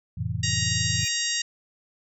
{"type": "chord", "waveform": "sine", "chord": "F major seventh", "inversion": "none", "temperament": "just", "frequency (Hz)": [87.31, 109.13, 130.96, 163.7], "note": ["F2", "A2", "C3", "E3"], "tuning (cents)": [0, -14, 2, -12], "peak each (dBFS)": [-32, -29, -33, -33], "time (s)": [0.17, 1.05], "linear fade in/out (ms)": 10}
{"type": "harmonic tone", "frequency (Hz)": 940, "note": "A#5", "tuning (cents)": 14, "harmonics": [2, 3, 4, 5, 6, 7, 8], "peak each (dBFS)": [-32, -32, -32, -32, -32, -32, -32], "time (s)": [0.43, 1.42], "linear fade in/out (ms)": 5}
{"type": "tone with exponential growth", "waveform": "square", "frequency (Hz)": 2437, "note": "D#7", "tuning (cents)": -37, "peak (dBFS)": -32, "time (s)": [0.87, 1.08], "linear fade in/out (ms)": 1, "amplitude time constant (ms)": 44}
{"effects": []}